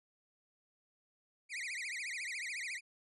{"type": "tone with vibrato", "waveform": "40% pulse", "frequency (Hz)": 2168, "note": "C#7", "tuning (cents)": -39, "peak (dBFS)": -38, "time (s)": [1.49, 2.81], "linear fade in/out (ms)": 50, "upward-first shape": "triangle", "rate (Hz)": 14, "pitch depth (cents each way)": 280, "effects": ["resampled to 24000 Hz"]}